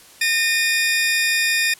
sawtooth tone pair together, 1826.4 / 2457 Hz, A#6 / D#7, -36 / -22 cents, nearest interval perfect fourth, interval 514 cents, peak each -16 dBFS, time 0.21-1.74 s, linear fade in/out 5 ms, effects white hiss -46 dBFS RMS until 1.79 s + low-pass 12000 Hz 12 dB/octave

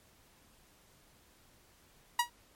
sawtooth tone with exponential decay, 959 Hz, A#5, 49 cents sharp, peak -19 dBFS, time 2.19-2.3 s, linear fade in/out 5 ms, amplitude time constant 23 ms, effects pink hiss -64 dBFS RMS until 2.55 s + MP3 64 kbps

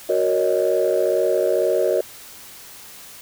sine chord, D# minor seventh, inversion first, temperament equal with one note detuned, 370 / 466.2 / 560.2 / 622.3 Hz, F#4 / A#4 / C#5 / D#5, 0 / 0 / +18 / 0 cents, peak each -21 dBFS, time 0.09-2.01 s, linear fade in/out 5 ms, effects tanh soft clip ceiling -9 dBFS + white hiss -41 dBFS RMS until 3.21 s

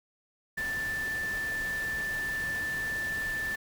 sine tone in noise, 1765 Hz, A6, 5 cents sharp, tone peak -30 dBFS, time 0.57-3.56 s, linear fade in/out 10 ms, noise pink, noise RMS -42 dBFS, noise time 0.57-3.56 s, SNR +9 dB, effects none

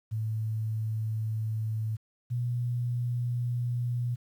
sine tone pair in turn, 110 / 121.25 Hz, A2 / B2, 0 / -31 cents, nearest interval major second, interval 169 cents, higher second, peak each -28 / -27 dBFS, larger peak second, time 0.11-1.97 / 2.3-4.16 s, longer neither, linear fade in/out 20 ms, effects 10-bit

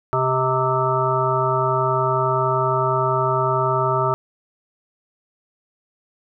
harmonic tone with a mistuned harmonic, 130.81 Hz, C3, in tune, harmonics 1 / 3 / 5 / 7 / 9 / 10, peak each -24 / -24 / -24 / -24 / -24 / -24 dBFS, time 0.13-4.14 s, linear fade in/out 0 ms, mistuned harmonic 5, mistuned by -32 cents, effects none

